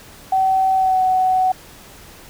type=tone with pitch glide; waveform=sine; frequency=762 to 746.7 Hz; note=G5 to F#5; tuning=-49 to +16 cents; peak=-13 dBFS; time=0.32-1.52 s; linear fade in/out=5 ms; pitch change=-35 cents; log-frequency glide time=0.75-1.02 s; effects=pink hiss -42 dBFS RMS until 2.29 s